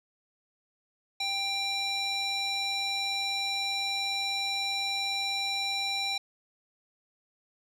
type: tone with band-pass filter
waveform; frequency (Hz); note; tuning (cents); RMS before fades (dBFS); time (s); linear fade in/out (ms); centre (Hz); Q
square; 789; G5; +11; -31; 1.2-6.18; 5; 3800; 2.1
effects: none